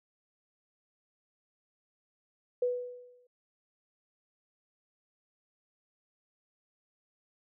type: tone with exponential decay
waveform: sine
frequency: 493 Hz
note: B4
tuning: 3 cents flat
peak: -24 dBFS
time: 2.62-3.27 s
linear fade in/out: 5 ms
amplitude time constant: 140 ms
effects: none